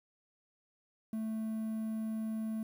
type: tone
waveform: triangle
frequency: 220 Hz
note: A3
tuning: in tune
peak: -32 dBFS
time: 1.13-2.63 s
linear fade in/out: 2 ms
effects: 10-bit